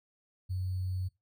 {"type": "tone with sample-and-hold", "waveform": "sine", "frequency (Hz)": 92.5, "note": "F#2", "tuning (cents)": 0, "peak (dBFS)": -31, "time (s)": [0.49, 1.09], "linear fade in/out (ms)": 20, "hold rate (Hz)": 4410, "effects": ["noise-tail reverb RT60 0.2 s tail -20 dB re dry"]}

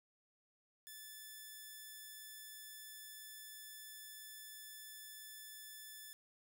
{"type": "tone", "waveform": "5% pulse", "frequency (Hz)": 1743, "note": "A6", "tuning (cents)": -17, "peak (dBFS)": -40, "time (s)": [0.87, 6.13], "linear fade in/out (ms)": 0, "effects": []}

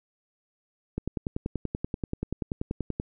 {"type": "click train", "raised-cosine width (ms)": 3, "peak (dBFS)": -16, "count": 22, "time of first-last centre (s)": [0.98, 2.999], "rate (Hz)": 10.4, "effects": []}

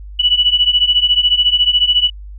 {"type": "beating tone pair", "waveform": "sine", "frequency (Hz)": [2943, 2957], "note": ["F#7", "F#7"], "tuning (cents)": [-10, -2], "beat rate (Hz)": 14, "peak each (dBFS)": [-14, -12], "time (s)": [0.19, 2.1], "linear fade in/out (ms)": 10, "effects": ["added 50 Hz sine -29 dBFS peak until 2.38 s"]}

